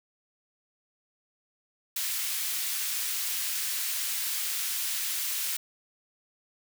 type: high-pass noise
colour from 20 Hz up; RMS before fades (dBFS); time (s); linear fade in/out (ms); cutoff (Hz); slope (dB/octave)
white; -31; 1.96-5.57; 5; 1800; 12
effects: none